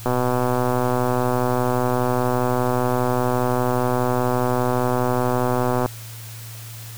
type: click train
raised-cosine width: 1 ms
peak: -7 dBFS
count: 726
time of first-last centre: 0.06-5.86 s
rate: 125 Hz
effects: added 113 Hz sine -35 dBFS peak until 6.97 s + white hiss -40 dBFS RMS until 6.97 s